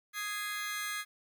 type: chord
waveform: sawtooth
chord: Ab major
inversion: second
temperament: just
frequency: 1245.9 / 1661.2 / 2077 Hz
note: Eb6 / Ab6 / C7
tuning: +2 / 0 / -13 cents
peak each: -37 / -35 / -36 dBFS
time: 0.13-1.05 s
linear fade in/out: 50 ms
effects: 11-bit